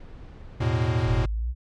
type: noise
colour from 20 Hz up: brown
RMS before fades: -42 dBFS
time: 0-0.64 s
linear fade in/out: 5 ms
type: chord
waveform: square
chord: E suspended fourth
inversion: none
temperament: equal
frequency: 82.41 / 110 / 123.47 Hz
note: E2 / A2 / B2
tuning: 0 / 0 / 0 cents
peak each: -29 / -25 / -26 dBFS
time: 0.6-1.26 s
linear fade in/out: 10 ms
type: exponential sweep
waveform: sine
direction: up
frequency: 43.65 to 62.9 Hz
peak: -24 dBFS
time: 1.04-1.55 s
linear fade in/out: 50 ms
effects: low-pass 4000 Hz 12 dB/octave + MP3 64 kbps